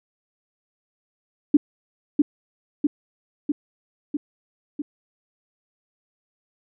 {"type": "tone with echo", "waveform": "sine", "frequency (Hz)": 292.7, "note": "D4", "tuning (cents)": -6, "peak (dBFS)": -9, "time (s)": [1.54, 1.57], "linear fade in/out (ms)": 5, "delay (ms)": 650, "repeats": 5, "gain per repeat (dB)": -3, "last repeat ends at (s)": 4.82, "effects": []}